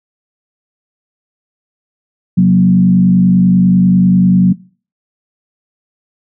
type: tone with frequency modulation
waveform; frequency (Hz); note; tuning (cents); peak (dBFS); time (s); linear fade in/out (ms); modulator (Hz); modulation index
sine; 183.5; F#3; -14; -4; 2.37-4.53; 10; 50.2; 0.68
effects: noise-tail reverb RT60 0.4 s tail -21 dB re dry + high-pass 100 Hz 12 dB/octave